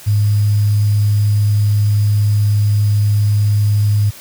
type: tone with sample-and-hold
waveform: sine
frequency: 103.83 Hz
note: G#2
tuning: in tune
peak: -10 dBFS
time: 0.06-4.11 s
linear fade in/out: 20 ms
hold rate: 4900 Hz
effects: white hiss -37 dBFS RMS until 4.2 s